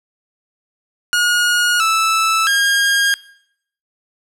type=tone with pitch steps; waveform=sawtooth; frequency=1439 / 1315 / 1621 Hz; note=F#6 / E6 / G#6; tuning=-49 / -5 / -42 cents; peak=-9 dBFS; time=1.13-3.14 s; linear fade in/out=0 ms; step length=670 ms; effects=noise-tail reverb RT60 0.7 s tail -21 dB re dry + low-pass 11000 Hz 12 dB/octave